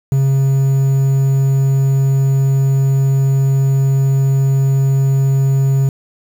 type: tone with quantisation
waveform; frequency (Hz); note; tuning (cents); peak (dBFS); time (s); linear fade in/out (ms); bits
triangle; 135.7; C#3; -36; -8; 0.12-5.89; 2; 6
effects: none